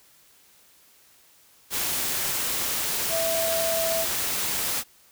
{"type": "tone in noise", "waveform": "sine", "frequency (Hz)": 659.3, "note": "E5", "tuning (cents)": 0, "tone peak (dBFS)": -25, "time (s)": [3.09, 4.06], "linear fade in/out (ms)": 50, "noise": "white", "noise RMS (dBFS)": -27, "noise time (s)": [1.7, 4.84], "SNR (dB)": -1, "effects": ["white hiss -57 dBFS RMS until 5.11 s"]}